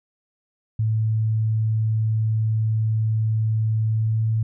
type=tone with pitch glide; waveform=sine; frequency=110 to 111.09 Hz; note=A2 to A2; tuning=0 to +17 cents; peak=-18 dBFS; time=0.79-4.43 s; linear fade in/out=5 ms; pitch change=+17 cents; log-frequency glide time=3.87-4.29 s; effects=none